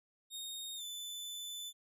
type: tone with pitch glide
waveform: sawtooth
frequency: 3710 to 3508 Hz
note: A#7 to A7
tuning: -9 to -6 cents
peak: -39 dBFS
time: 0.3-1.73 s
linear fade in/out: 50 ms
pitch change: -97 cents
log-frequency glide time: 0.76-0.83 s
effects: none